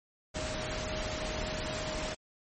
sine tone in noise, 622.3 Hz, D#5, in tune, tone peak -39 dBFS, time 0.34-2.15 s, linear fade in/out 20 ms, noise pink, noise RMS -36 dBFS, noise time 0.34-2.15 s, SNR -6 dB, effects MP3 32 kbps

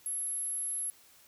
sine tone, 11175 Hz, F9, in tune, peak -32 dBFS, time 0.06-0.9 s, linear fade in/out 0 ms, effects white hiss -60 dBFS RMS until 1.27 s

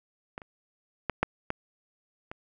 clicks, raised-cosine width 0.5 ms, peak -22 / -30 / -12 / -8 / -14 / -23 dBFS, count 6, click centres 0.379 / 0.418 / 1.097 / 1.23 / 1.504 / 2.315 s, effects none

